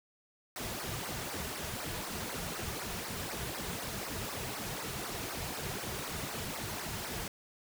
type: noise with flanger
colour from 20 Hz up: pink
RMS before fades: -39 dBFS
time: 0.56-7.28 s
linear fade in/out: 2 ms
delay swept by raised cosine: 0.28 to 3.88 ms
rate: 4 Hz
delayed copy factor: -1
effects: none